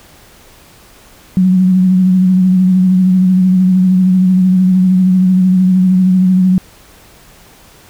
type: tone with vibrato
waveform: sine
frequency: 185 Hz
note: F#3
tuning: in tune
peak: -6 dBFS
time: 1.37-6.58 s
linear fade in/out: 0 ms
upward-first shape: sine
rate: 13 Hz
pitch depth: 32 cents each way
effects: pink hiss -42 dBFS RMS until 7.89 s